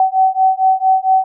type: beating tone pair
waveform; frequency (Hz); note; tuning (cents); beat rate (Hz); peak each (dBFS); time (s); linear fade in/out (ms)
sine; 757 / 761.4; F#5 / F#5; +39 / +49; 4.4; -13; 0-1.24; 2
effects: none